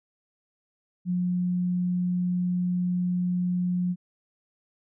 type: tone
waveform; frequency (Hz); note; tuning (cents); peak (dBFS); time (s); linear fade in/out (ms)
sine; 179.1; F3; +44; -23; 1.05-3.96; 50
effects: none